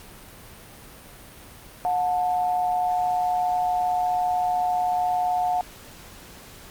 sine tone pair together, 724.4 / 882 Hz, F#5 / A5, -37 / +4 cents, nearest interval minor third, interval 341 cents, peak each -21 / -29 dBFS, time 1.85-5.61 s, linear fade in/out 0 ms, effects pink hiss -45 dBFS RMS until 6.7 s + Opus 48 kbps

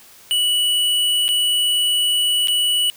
square tone with dropouts, 2947 Hz, F#7, 8 cents flat, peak -16 dBFS, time 0.31-2.9 s, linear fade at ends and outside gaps 0 ms, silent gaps 1.281-1.289 / 2.473-2.483 s, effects white hiss -46 dBFS RMS until 2.96 s

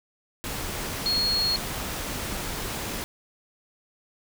sine tone in noise, 4306 Hz, C8, 49 cents sharp, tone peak -22 dBFS, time 1.06-1.56 s, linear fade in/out 0 ms, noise pink, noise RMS -32 dBFS, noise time 0.44-3.04 s, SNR +7 dB, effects none

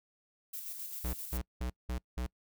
violet noise with tremolo, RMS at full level -41 dBFS, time 0.53-1.38 s, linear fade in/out 10 ms, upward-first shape square, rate 7.6 Hz, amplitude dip 35%
square tone bursts, 61.7 Hz, B1, 1 cent flat, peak -34 dBFS, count 5, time 1.04-2.265 s, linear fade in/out 5 ms, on 93 ms, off 190 ms
effects noise-tail reverb RT60 0.1 s tail -25 dB re dry

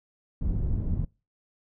pink low-pass noise, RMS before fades -27 dBFS, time 0.41-1.05 s, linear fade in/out 5 ms, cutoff 160 Hz, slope 12 dB/octave, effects noise-tail reverb RT60 0.3 s tail -24 dB re dry

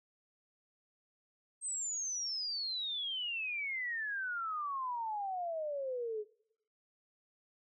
sine exponential sweep, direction down, 8430 to 412.2 Hz, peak -35 dBFS, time 1.61-6.25 s, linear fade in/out 50 ms, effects noise-tail reverb RT60 0.8 s tail -24 dB re dry

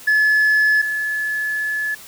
sine tone pair in turn, 1717 / 1717 Hz, A6 / A6, -43 / -43 cents, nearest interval unison, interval 0 cents, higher neither, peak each -10 / -19 dBFS, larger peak first, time 0.07-0.82 / 0.82-1.95 s, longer second, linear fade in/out 10 ms, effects tanh soft clip ceiling -11 dBFS + white hiss -40 dBFS RMS until 2.07 s

